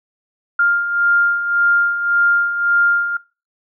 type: beating tone pair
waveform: sine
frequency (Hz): 1400 / 1401.8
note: F6 / F6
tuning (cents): +4 / +6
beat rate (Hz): 1.8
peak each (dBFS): -21 / -14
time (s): 0.59-3.17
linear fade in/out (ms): 5
effects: noise-tail reverb RT60 0.3 s tail -21 dB re dry